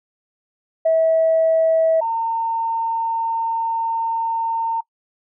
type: tone pair in turn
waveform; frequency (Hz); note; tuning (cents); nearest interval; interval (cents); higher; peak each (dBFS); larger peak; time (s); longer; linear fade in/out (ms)
sine; 648 / 910.8; E5 / A#5; -30 / -40; tritone; 590; second; -12 / -18; first; 0.85-2.01 / 2.01-4.81; second; 10
effects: noise-tail reverb RT60 0.1 s tail -23 dB re dry + tanh soft clip ceiling -8 dBFS